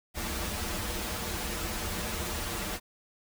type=noise with comb filter; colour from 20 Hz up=pink; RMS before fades=-34 dBFS; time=0.14-2.8 s; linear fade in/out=50 ms; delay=7.4 ms; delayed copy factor=-0.95; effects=none